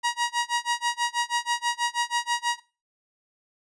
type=tone with tremolo; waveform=sawtooth; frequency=953 Hz; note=A#5; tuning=38 cents sharp; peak=-17 dBFS; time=0.03-2.6 s; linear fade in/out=20 ms; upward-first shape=sine; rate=6.2 Hz; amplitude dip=100%; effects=noise-tail reverb RT60 0.3 s tail -18 dB re dry + resampled to 22050 Hz